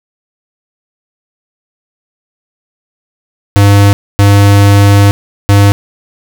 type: tone bursts at uneven times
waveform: square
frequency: 100.7 Hz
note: G2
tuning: 47 cents sharp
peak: -3 dBFS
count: 3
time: 3.56-3.93 / 4.19-5.11 / 5.49-5.72 s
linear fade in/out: 0 ms
effects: none